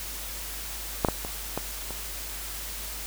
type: clicks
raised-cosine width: 1 ms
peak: -6 / -9 / -20 / -14 / -22 dBFS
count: 5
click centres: 1.048 / 1.086 / 1.249 / 1.576 / 1.907 s
effects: added 50 Hz sine -40 dBFS peak until 3.06 s + white hiss -37 dBFS RMS until 3.06 s